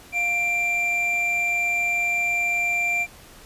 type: tone pair together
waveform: triangle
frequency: 703.1 / 2365 Hz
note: F5 / D7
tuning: +11 / +12 cents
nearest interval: octave + major sixth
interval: 2101 cents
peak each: -30 / -19 dBFS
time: 0.12-3.07 s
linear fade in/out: 50 ms
effects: pink hiss -47 dBFS RMS until 3.45 s + resampled to 32000 Hz